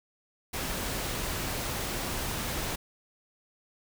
pink noise, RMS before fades -33 dBFS, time 0.53-2.76 s, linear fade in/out 10 ms, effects none

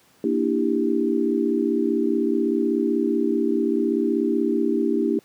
sine chord, E half-diminished seventh, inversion second, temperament equal with one note detuned, 233.1 / 293.7 / 329.6 / 394.5 Hz, Bb3 / D4 / E4 / G4, 0 / 0 / 0 / +11 cents, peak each -24 dBFS, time 0.24-5.19 s, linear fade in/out 2 ms, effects pink hiss -57 dBFS RMS until 5.24 s + high-pass 150 Hz 12 dB/octave

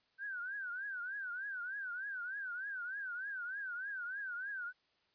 sine tone with vibrato, 1530 Hz, G6, 42 cents flat, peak -39 dBFS, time 0.18-4.73 s, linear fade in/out 50 ms, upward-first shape triangle, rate 3.3 Hz, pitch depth 170 cents each way, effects white hiss -75 dBFS RMS until 5.14 s + resampled to 11025 Hz

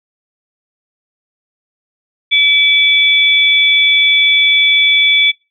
sine tone pair together, 2300 / 3446 Hz, D7 / A7, -37 / -37 cents, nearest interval perfect fifth, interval 700 cents, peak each -10 dBFS, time 2.31-5.32 s, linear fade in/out 20 ms, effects noise-tail reverb RT60 0.3 s tail -26 dB re dry

